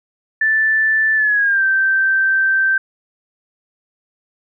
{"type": "tone with pitch glide", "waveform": "sine", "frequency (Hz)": [1760, 1559], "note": ["A6", "G6"], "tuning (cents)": [0, -10], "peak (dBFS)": -12, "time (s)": [0.41, 2.78], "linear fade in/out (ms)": 5, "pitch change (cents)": -210, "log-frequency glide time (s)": [1.15, 1.64], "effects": []}